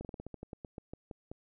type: slowing click train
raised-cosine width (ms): 2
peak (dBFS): -29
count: 14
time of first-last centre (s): 0.01-1.315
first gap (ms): 38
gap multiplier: 1.15
effects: none